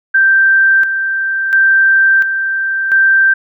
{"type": "tone with tremolo", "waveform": "sine", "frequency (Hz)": 1568, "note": "G6", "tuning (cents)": 0, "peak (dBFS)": -6, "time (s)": [0.14, 3.34], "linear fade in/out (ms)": 10, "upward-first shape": "square", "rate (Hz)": 0.72, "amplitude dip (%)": 55, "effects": []}